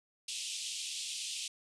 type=band-pass noise; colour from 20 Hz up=pink; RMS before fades=-40 dBFS; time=0.28-1.48 s; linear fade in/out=5 ms; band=2700 to 9400 Hz; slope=48 dB/octave; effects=none